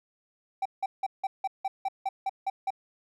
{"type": "tone bursts", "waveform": "triangle", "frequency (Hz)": 775, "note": "G5", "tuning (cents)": -20, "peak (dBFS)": -24, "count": 11, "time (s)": [0.62, 2.705], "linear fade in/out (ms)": 5, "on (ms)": 35, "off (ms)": 170, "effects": []}